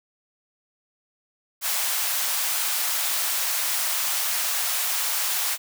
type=high-pass noise; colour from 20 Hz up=white; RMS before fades=-25 dBFS; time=1.61-5.58 s; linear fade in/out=50 ms; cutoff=660 Hz; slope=24 dB/octave; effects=none